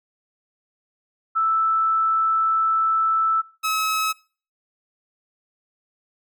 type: tone pair in turn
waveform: sine / sawtooth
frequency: 1318.5 / 1286.2 Hz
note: E6 / E6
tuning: 0 / -43 cents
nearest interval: unison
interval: 43 cents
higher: first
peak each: -17 dBFS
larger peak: neither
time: 1.35-3.42 / 3.63-4.13 s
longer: first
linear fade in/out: 20 ms
effects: noise-tail reverb RT60 0.4 s tail -22 dB re dry